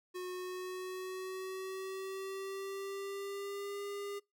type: tone with pitch glide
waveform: square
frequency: 364 to 403.9 Hz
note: F#4 to G#4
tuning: -28 to -48 cents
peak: -40 dBFS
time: 0.14-4.2 s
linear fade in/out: 20 ms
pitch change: +180 cents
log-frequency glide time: 0.3-3.82 s
effects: noise-tail reverb RT60 0.2 s tail -24 dB re dry